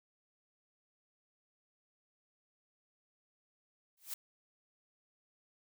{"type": "noise with exponential growth", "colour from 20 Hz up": "blue", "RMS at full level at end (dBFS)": -36, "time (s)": [3.97, 4.14], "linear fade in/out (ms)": 5, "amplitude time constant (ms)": 35, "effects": []}